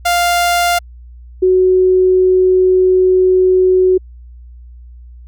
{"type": "tone pair in turn", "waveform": ["sawtooth", "sine"], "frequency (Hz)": [698.5, 370.7], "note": ["F5", "F#4"], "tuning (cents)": [0, 3], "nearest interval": "major seventh", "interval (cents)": 1097, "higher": "first", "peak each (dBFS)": -7, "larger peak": "neither", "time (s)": [[0.05, 0.79], [1.42, 3.98]], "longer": "second", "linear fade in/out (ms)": 10, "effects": ["added 60 Hz sine -33 dBFS peak until 5.27 s"]}